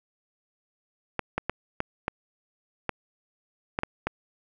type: clicks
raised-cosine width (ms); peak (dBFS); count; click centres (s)
0.5; -11; 9; 1.193 / 1.38 / 1.496 / 1.804 / 2.081 / 2.893 / 3.789 / 3.834 / 4.07
effects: none